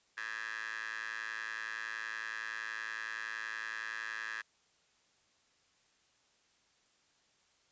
15% pulse tone with high-pass filter, 110.7 Hz, A2, 11 cents sharp, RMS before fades -41 dBFS, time 0.17-4.42 s, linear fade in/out 10 ms, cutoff 1600 Hz, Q 9.3, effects white hiss -71 dBFS RMS until 7.71 s + resampled to 16000 Hz

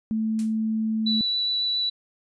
sine tone, 220 Hz, A3, in tune, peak -22 dBFS, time 0.11-1.21 s, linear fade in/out 0 ms
blue noise with exponential decay, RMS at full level -35 dBFS, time 0.39-0.57 s, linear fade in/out 0 ms, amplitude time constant 39 ms
sine tone with vibrato, 3951 Hz, B7, in tune, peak -22 dBFS, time 1.06-1.9 s, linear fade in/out 10 ms, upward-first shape triangle, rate 7.3 Hz, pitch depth 10 cents each way
effects resampled to 22050 Hz

